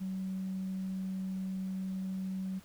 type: tone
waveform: sine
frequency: 189.1 Hz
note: F#3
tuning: 38 cents sharp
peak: -33 dBFS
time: 0-2.6 s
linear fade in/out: 20 ms
effects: tanh soft clip ceiling -29 dBFS + pink hiss -59 dBFS RMS until 2.64 s